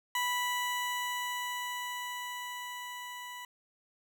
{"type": "tone with level ramp", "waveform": "20% pulse", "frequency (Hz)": 985, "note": "B5", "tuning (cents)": -5, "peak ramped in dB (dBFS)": [-24, -37], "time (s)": [0.15, 3.45], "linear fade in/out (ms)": 2, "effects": []}